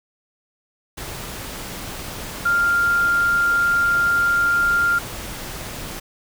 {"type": "tone in noise", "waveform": "sine", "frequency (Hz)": 1396.9, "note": "F6", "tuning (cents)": 0, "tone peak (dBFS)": -15, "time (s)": [2.45, 4.99], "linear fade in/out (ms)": 10, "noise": "pink", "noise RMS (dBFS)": -32, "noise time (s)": [0.97, 6], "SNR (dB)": 14, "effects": []}